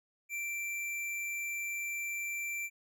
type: tone with hard clipping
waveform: sine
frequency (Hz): 2349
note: D7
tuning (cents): 0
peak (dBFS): -36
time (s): 0.29-2.7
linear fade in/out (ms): 50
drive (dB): 16
effects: none